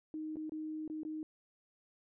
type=tone with dropouts; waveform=sine; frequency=311.1 Hz; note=D#4; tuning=in tune; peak=-38 dBFS; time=0.14-1.23 s; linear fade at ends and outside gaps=1 ms; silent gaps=0.358-0.368 / 0.495-0.52 / 0.878-0.899 / 1.033-1.05 s; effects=none